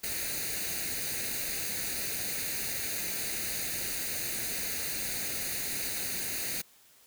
white noise with comb filter, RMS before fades -34 dBFS, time 0.03-6.62 s, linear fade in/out 10 ms, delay 0.46 ms, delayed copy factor +0.7, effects white hiss -60 dBFS RMS until 7.06 s

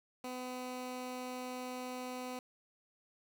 15% pulse tone, 252.3 Hz, B3, 37 cents sharp, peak -34 dBFS, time 0.24-2.39 s, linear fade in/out 2 ms, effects none

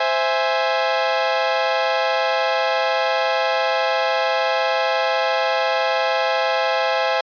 sawtooth chord, C augmented, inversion none, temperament equal, 523.3 / 659.3 / 830.6 Hz, C5 / E5 / G#5, 0 / 0 / 0 cents, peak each -18 dBFS, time 0-7.21 s, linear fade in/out 5 ms, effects resampled to 11025 Hz

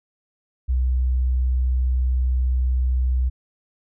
sine tone, 63.2 Hz, B1, 41 cents sharp, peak -17 dBFS, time 0.68-3.3 s, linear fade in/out 20 ms, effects none

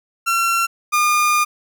30% pulse tone pair in turn, 1361 / 1212.5 Hz, F6 / D#6, -45 / -45 cents, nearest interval major second, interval 200 cents, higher first, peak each -13 / -11 dBFS, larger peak second, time 0.26-0.67 / 0.92-1.45 s, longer second, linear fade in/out 20 ms, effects none

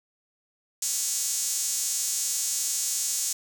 sawtooth tone with high-pass filter, 277.2 Hz, C#4, in tune, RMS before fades -28 dBFS, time 0.82-3.33 s, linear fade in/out 5 ms, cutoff 6900 Hz, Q 2.7, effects 8-bit

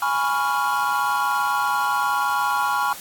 triangle chord, C# dominant seventh, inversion second, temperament equal, 830.6 / 987.8 / 1108.7 / 1396.9 Hz, G#5 / B5 / C#6 / E#6, 0 / 0 / 0 / 0 cents, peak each -23 dBFS, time 0.02-2.93 s, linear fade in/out 2 ms, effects white hiss -38 dBFS RMS until 3 s + AAC 64 kbps

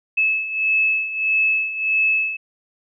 sine beating tone pair, 2600 / 2601.6 Hz, E7 / E7, -24 / -23 cents, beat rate 1.6 Hz, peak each -23 / -18 dBFS, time 0.17-2.37 s, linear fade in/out 10 ms, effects none

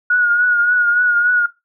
sine tone with vibrato, 1445 Hz, F#6, 41 cents flat, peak -11 dBFS, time 0.1-1.46 s, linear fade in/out 5 ms, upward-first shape triangle, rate 3.5 Hz, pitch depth 45 cents each way, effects noise-tail reverb RT60 0.2 s tail -17 dB re dry

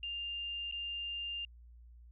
sine tone with dropouts, 2800 Hz, F7, 4 cents sharp, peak -37 dBFS, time 0.03-1.45 s, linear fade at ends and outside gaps 2 ms, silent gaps 0.713-0.723 s, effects added 59 Hz sine -53 dBFS peak until 2.11 s

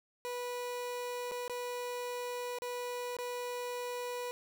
30% pulse tone with dropouts, 490 Hz, B4, 14 cents flat, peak -34 dBFS, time 0.25-4.31 s, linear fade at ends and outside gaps 0 ms, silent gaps 1.313-1.318 / 1.479-1.497 / 2.586-2.62 / 3.167-3.187 s, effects none

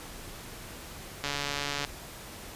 click train, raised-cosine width 0.2 ms, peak -14 dBFS, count 88, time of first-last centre 1.24-1.848 s, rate 143 Hz, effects pink hiss -44 dBFS RMS until 2.55 s + resampled to 32000 Hz

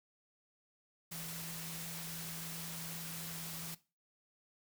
sine tone in noise, 164.81 Hz, E3, in tune, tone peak -48 dBFS, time 1.11-3.75 s, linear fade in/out 10 ms, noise white, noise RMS -45 dBFS, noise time 1.11-3.75 s, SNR -6 dB, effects noise-tail reverb RT60 0.3 s tail -18 dB re dry

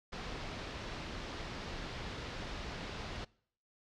pink low-pass noise, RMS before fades -43 dBFS, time 0.12-3.25 s, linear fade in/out 10 ms, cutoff 5000 Hz, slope 24 dB/octave, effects noise-tail reverb RT60 0.6 s tail -24 dB re dry

